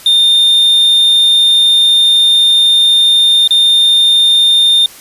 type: tone with dropouts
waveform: triangle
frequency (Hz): 3626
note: A#7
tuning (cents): -49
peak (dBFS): -4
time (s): 0.06-4.86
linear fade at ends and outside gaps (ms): 2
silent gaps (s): 3.476-3.507
effects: white hiss -35 dBFS RMS until 5 s + resampled to 32000 Hz